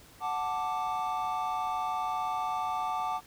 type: chord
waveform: triangle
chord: D major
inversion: first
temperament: equal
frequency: 740 / 880 / 1174.7 Hz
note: F#5 / A5 / D6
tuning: 0 / 0 / 0 cents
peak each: -32 dBFS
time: 0.2-3.21 s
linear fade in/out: 50 ms
effects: pink hiss -55 dBFS RMS until 3.26 s